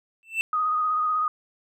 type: tone with exponential growth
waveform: triangle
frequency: 2667 Hz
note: E7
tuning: 20 cents sharp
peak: -16 dBFS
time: 0.23-0.41 s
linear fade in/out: 0 ms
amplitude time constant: 37 ms
type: tone with vibrato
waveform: sine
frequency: 1244.5 Hz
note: D#6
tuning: in tune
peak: -21 dBFS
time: 0.53-1.28 s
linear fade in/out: 2 ms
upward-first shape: square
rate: 16 Hz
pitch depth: 20 cents each way
effects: none